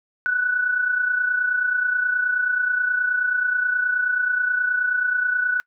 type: tone pair together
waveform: sine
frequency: 1480 / 1509.4 Hz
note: F#6 / F#6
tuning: 0 / +34 cents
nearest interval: unison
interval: 34 cents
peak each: -19 / -27 dBFS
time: 0.26-5.6 s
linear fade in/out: 0 ms
effects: noise-tail reverb RT60 0.1 s tail -25 dB re dry